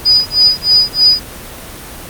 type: tone with tremolo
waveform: sine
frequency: 4945 Hz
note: D#8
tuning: 12 cents flat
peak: -3 dBFS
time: 0.05-1.2 s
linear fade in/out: 10 ms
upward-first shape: sine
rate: 3.2 Hz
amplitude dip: 100%
effects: pink hiss -29 dBFS RMS until 2.09 s + Opus 24 kbps